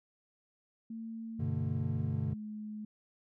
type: tone with pitch glide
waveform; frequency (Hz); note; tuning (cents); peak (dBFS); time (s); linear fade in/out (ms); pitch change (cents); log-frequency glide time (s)
sine; 225.5 to 212.8; A3 to G#3; +43 to +42; -39; 0.9-2.85; 5; -101; 1.98-2.32
type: chord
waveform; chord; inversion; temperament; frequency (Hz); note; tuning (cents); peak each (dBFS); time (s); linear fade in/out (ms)
triangle; G major; none; equal with one note detuned; 98 / 125.56 / 146.83; G2 / B2 / D3; 0 / +29 / 0; -34; 1.39-2.34; 10
effects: none